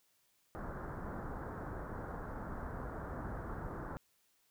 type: low-pass noise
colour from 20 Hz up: pink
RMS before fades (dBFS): -43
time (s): 0.55-3.97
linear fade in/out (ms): 0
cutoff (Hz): 1600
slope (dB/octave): 48
effects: white hiss -74 dBFS RMS until 4.5 s